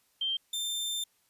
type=tone pair in turn; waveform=sine / sawtooth; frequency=3153 / 3581 Hz; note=G7 / A7; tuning=+9 / +30 cents; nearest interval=major second; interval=221 cents; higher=second; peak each=-28 dBFS; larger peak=neither; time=0.21-0.37 / 0.53-1.04 s; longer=second; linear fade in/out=5 ms; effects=white hiss -70 dBFS RMS until 1.29 s + resampled to 32000 Hz